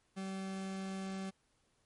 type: tone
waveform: 40% pulse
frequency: 191.9 Hz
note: G3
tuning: 37 cents flat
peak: -38 dBFS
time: 0.16-1.31 s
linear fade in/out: 20 ms
effects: pink hiss -75 dBFS RMS until 1.85 s + MP3 48 kbps